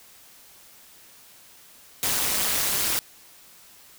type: noise with amplitude modulation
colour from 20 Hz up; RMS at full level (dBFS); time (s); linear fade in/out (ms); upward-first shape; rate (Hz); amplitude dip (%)
white; -21; 2.03-2.99; 0; sine; 210; 80
effects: white hiss -51 dBFS RMS until 3.98 s